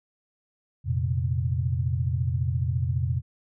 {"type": "chord", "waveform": "sine", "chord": "F suspended fourth", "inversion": "none", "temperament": "just", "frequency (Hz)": [87.31, 116.41, 130.96], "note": ["F2", "Bb2", "C3"], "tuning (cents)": [0, -2, 2], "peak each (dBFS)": [-27, -28, -27], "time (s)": [0.84, 3.22], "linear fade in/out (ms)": 50, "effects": []}